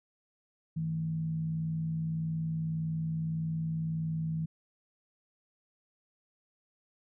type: tone with frequency modulation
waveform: sine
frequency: 160.4 Hz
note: E3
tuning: 47 cents flat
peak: -30 dBFS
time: 0.76-4.46 s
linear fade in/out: 10 ms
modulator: 61.7 Hz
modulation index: 0.3
effects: none